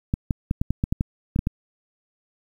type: clicks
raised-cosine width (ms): 5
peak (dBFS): -9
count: 11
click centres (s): 0.139 / 0.308 / 0.511 / 0.615 / 0.706 / 0.839 / 0.925 / 1.009 / 1.361 / 1.391 / 1.471
effects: 8-bit